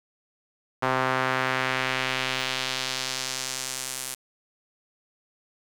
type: tone with band-pass filter sweep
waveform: sawtooth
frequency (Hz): 130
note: C3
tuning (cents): -11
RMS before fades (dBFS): -28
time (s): 0.82-4.15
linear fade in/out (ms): 10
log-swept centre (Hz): 1100 to 10000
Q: 1.2
effects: 8-bit